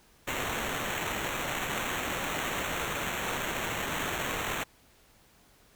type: noise with sample-and-hold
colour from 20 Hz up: blue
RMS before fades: -33 dBFS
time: 0.27-4.64 s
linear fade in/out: 10 ms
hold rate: 4900 Hz
effects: pink hiss -61 dBFS RMS until 5.75 s